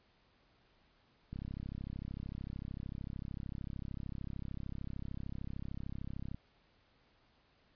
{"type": "click train", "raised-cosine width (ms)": 5, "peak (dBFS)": -30, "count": 168, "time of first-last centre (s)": [1.33, 6.345], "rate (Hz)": 33.3, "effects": ["pink hiss -70 dBFS RMS until 7.75 s", "resampled to 11025 Hz"]}